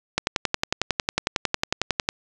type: click train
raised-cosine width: 0.2 ms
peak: -3 dBFS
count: 22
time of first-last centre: 0.18-2.089 s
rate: 11 Hz
effects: resampled to 24000 Hz + 7-bit